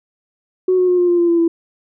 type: tone with pitch steps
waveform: sine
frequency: 370 / 364.7 / 359.5 / 354.3 / 349.2 / 344.2 / 339.3 / 334.4 Hz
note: F#4 / F#4 / F#4 / F4 / F4 / F4 / F4 / E4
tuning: 0 / -25 / -50 / +25 / 0 / -25 / -50 / +25 cents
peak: -10 dBFS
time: 0.68-1.48 s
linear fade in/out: 5 ms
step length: 100 ms
effects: tanh soft clip ceiling -6 dBFS